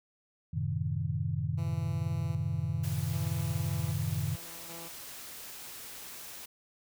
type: chord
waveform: sine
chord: F# diminished seventh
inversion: none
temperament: equal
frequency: 92.5 / 110 / 130.81 / 155.56 Hz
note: F#2 / A2 / C3 / Eb3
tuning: 0 / 0 / 0 / 0 cents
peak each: -35 / -36 / -35 / -34 dBFS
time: 0.53-4.36 s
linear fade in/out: 10 ms
type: tone with tremolo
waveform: 10% pulse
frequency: 167.3 Hz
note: E3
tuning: 26 cents sharp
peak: -37 dBFS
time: 1.57-4.89 s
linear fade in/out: 20 ms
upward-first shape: square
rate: 0.64 Hz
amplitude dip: 55%
type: noise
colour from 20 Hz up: white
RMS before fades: -45 dBFS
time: 2.83-6.46 s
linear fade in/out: 10 ms
effects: none